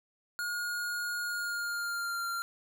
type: tone with pitch glide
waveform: square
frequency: 1434 to 1382.8 Hz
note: F6 to F6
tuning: +45 to -18 cents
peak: -33 dBFS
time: 0.39-2.42 s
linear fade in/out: 0 ms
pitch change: -63 cents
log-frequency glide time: 1.24-2.27 s
effects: none